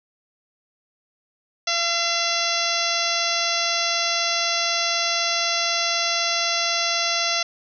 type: harmonic tone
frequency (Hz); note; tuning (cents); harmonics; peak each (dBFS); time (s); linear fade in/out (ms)
681; F5; -44; 1 / 2 / 3 / 4 / 5 / 6 / 7 / 8 / 9; -29 / -29 / -29 / -29 / -29 / -29 / -29 / -29 / -29; 1.67-7.43; 5
effects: none